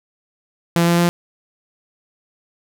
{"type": "tone with pitch steps", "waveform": "sawtooth", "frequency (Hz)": [170, 171.48, 172.97], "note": ["F3", "F3", "F3"], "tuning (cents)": [-46, -31, -16], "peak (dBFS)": -9, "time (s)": [0.76, 1.09], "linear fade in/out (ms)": 0, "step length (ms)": 110, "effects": []}